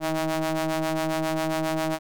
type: ring-modulated tone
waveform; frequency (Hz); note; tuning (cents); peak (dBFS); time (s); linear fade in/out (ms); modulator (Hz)
sawtooth; 159.9; D#3; +48; -17; 0-1.99; 50; 476
effects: none